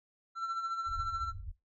triangle tone with tremolo, 1347 Hz, E6, 37 cents sharp, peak -29 dBFS, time 0.35-1.33 s, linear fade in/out 50 ms, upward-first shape sine, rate 14 Hz, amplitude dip 55%
pink low-pass noise, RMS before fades -42 dBFS, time 0.86-1.52 s, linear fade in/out 20 ms, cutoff 100 Hz, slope 96 dB/octave
effects noise-tail reverb RT60 0.2 s tail -17 dB re dry + MP3 32 kbps

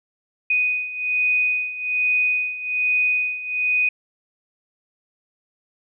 sine beating tone pair, 2489 / 2490.2 Hz, D#7 / D#7, 0 / +1 cents, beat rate 1.2 Hz, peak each -24 / -20 dBFS, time 0.5-3.89 s, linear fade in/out 5 ms, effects none

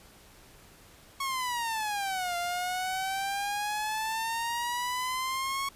sawtooth exponential two-way sweep, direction down then up, 1106 to 694 to 1106 Hz, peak -26 dBFS, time 1.2-5.69 s, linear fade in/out 5 ms, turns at 2.36 s, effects pink hiss -55 dBFS RMS until 5.75 s + resampled to 32000 Hz

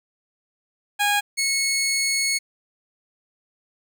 15% pulse tone pair in turn, 821 / 2192 Hz, G#5 / C#7, -20 / -20 cents, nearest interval octave + perfect fourth, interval 1700 cents, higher second, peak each -12 / -14 dBFS, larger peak first, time 0.99-1.21 / 1.37-2.39 s, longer second, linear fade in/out 20 ms, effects none

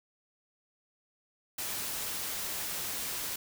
white noise, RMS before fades -36 dBFS, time 1.58-3.36 s, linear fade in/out 5 ms, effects none

